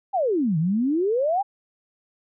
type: exponential two-way sweep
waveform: sine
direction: down then up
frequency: 830.6 to 151.3 to 830.6 Hz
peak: -19 dBFS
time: 0.13-1.43 s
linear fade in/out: 20 ms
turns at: 0.58 s
effects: none